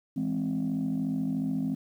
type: chord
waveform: sine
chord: E augmented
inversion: none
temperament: equal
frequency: 164.81 / 207.7 / 261.6 Hz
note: E3 / G#3 / B#3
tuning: 0 / 0 / 0 cents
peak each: -32 / -31 / -28 dBFS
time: 0.16-1.75 s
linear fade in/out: 10 ms
effects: tanh soft clip ceiling -22 dBFS + 10-bit